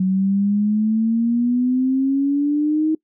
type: exponential sweep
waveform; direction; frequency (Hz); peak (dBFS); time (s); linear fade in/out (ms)
sine; up; 185.5 to 316.6; -15; 0-2.95; 5
effects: noise-tail reverb RT60 0.1 s tail -23 dB re dry